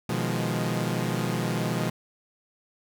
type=chord; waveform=sawtooth; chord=F half-diminished seventh; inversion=second; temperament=equal; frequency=123.47 / 155.56 / 174.61 / 207.7 Hz; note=Cb3 / Eb3 / F3 / Ab3; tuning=0 / 0 / 0 / 0 cents; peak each=-26 / -28 / -27 / -28 dBFS; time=0.09-1.9 s; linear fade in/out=5 ms; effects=none